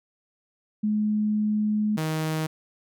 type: tone pair in turn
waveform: sine / sawtooth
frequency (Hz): 211.9 / 157.42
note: G#3 / D#3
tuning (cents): +35 / +21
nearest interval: perfect fourth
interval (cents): 514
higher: first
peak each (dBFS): -21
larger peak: neither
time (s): 0.83-1.97 / 1.97-2.47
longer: first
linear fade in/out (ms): 10
effects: none